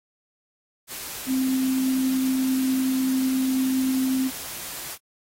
sine tone in noise, 261.6 Hz, C4, in tune, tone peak -20 dBFS, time 1.26-4.31 s, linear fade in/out 50 ms, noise white, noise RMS -35 dBFS, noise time 0.87-4.98 s, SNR +12 dB, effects AAC 48 kbps

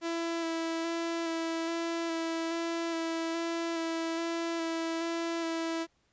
sawtooth tone with vibrato, 331.5 Hz, E4, 10 cents sharp, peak -27 dBFS, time 0.01-5.87 s, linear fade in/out 50 ms, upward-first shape square, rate 1.2 Hz, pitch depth 14 cents each way, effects pink hiss -72 dBFS RMS until 6.12 s + resampled to 16000 Hz

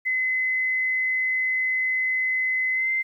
sine tone with pitch glide, 2036 to 2078 Hz, C7 to C7, -48 to -12 cents, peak -21 dBFS, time 0.05-3.03 s, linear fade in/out 20 ms, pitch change +36 cents, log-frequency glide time 2.73-2.9 s, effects 10-bit

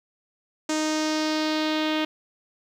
sawtooth tone with low-pass filter sweep, 310 Hz, D#4, 6 cents flat, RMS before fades -25 dBFS, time 0.69-2.05 s, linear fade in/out 5 ms, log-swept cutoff 7000 to 3300 Hz, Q 2.6, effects 9-bit

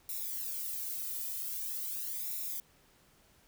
violet noise with flanger, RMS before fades -38 dBFS, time 0.09-2.6 s, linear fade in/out 2 ms, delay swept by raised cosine 0.64 to 1.84 ms, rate 0.44 Hz, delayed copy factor -0.95, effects pink hiss -65 dBFS RMS until 3.47 s

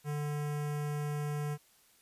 square tone with notch filter, 147.6 Hz, D3, 9 cents sharp, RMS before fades -35 dBFS, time 0.04-1.58 s, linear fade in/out 50 ms, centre 4000 Hz, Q 1.1, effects white hiss -65 dBFS RMS until 2.01 s + resampled to 32000 Hz

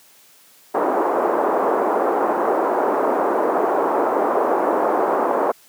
pink band-pass noise, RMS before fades -19 dBFS, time 0.74-5.52 s, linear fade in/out 10 ms, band 340 to 1100 Hz, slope 24 dB/octave, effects white hiss -51 dBFS RMS until 5.68 s + high-pass 150 Hz 12 dB/octave

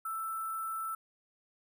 sine tone with sample-and-hold, 1327 Hz, E6, 11 cents sharp, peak -34 dBFS, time 0.05-0.95 s, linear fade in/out 5 ms, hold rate 11025 Hz, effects none

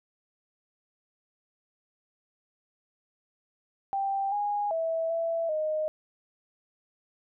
sine tone with pitch steps, 786 / 823 / 654 / 664 / 619 Hz, G5 / G#5 / E5 / E5 / D#5, +4 / -16 / -14 / +12 / -9 cents, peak -26 dBFS, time 3.93-5.88 s, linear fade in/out 0 ms, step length 390 ms, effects none

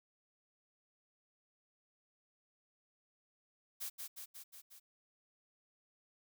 blue noise with echo, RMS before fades -42 dBFS, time 3.8-3.9 s, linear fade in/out 20 ms, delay 180 ms, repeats 5, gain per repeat -3 dB, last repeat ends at 4.8 s, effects none

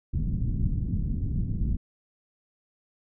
pink low-pass noise, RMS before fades -27 dBFS, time 0.13-1.77 s, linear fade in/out 10 ms, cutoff 210 Hz, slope 24 dB/octave, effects none

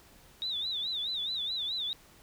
sine tone with vibrato, 3717 Hz, A#7, 6 cents flat, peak -31 dBFS, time 0.42-1.93 s, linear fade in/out 0 ms, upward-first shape sine, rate 4.7 Hz, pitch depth 140 cents each way, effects pink hiss -58 dBFS RMS until 2.22 s

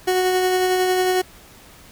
30% pulse tone with tremolo, 368.6 Hz, F#4, 7 cents flat, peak -13 dBFS, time 0.07-1.22 s, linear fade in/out 10 ms, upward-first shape sine, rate 11 Hz, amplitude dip 25%, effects pink hiss -46 dBFS RMS until 1.91 s

